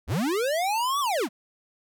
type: linear two-way sweep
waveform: square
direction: up then down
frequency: 54.7 to 1174.7 to 176.7 Hz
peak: -24 dBFS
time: 0.07-1.29 s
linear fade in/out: 50 ms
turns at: 1 s
effects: none